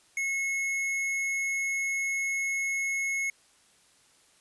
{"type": "tone with tanh clipping", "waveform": "sine", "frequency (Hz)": 2180, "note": "C#7", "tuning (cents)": -29, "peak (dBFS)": -29, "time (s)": [0.17, 3.3], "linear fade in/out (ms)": 2, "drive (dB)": 14, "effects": ["white hiss -62 dBFS RMS until 4.4 s", "resampled to 24000 Hz"]}